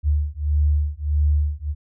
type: beating tone pair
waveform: sine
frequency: 73.4 / 75 Hz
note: D2 / D2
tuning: 0 / +37 cents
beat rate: 1.6 Hz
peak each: -20 dBFS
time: 0.03-1.75 s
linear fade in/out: 50 ms
effects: none